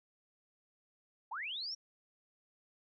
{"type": "linear sweep", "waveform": "sine", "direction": "up", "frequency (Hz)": [761, 5680], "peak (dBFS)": -38, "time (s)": [1.31, 1.75], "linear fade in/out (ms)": 10, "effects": []}